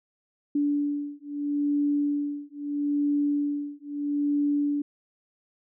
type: beating tone pair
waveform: sine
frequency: 289.2 / 289.97 Hz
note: D4 / D4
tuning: -27 / -22 cents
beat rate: 0.77 Hz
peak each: -27 dBFS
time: 0.55-4.82 s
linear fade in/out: 5 ms
effects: none